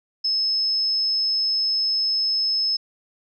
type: tone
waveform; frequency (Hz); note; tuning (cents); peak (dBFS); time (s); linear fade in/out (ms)
sine; 5200; E8; -24; -19; 0.24-2.77; 10
effects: none